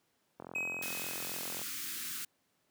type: click train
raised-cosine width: 1 ms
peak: -30 dBFS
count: 54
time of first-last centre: 0.4-1.616 s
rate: 43.6 Hz
type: tone with exponential decay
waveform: triangle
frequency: 2540 Hz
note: D#7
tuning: 35 cents sharp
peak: -30 dBFS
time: 0.55-2.07 s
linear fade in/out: 5 ms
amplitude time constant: 330 ms
type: band-stop noise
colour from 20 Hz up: white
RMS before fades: -40 dBFS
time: 0.82-2.25 s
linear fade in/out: 5 ms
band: 360 to 1200 Hz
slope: 48 dB/octave
effects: pink hiss -75 dBFS RMS until 2.7 s + high-pass 150 Hz 12 dB/octave